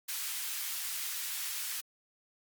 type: high-pass noise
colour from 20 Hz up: white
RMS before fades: -37 dBFS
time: 0.08-1.81 s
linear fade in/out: 10 ms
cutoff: 1500 Hz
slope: 12 dB/octave
effects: Opus 48 kbps